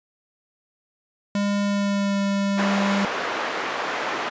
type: tone with pitch glide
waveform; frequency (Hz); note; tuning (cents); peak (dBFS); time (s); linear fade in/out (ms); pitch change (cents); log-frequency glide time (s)
square; 202.3 to 198.94; G#3 to G3; -45 to +26; -21; 1.35-3.05; 2; -29; 1.63-2.19
type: band-pass noise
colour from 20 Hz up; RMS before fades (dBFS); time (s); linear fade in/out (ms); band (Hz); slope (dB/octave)
white; -27; 2.57-4.3; 20; 350 to 1600; 12
effects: resampled to 16000 Hz